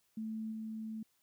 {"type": "tone with level steps", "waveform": "sine", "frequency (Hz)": 220, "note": "A3", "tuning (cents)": 0, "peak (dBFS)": [-37, -39], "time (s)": [0.17, 1.03], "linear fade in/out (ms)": 5, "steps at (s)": 0.51, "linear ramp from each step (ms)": 20, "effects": ["white hiss -75 dBFS RMS until 1.22 s"]}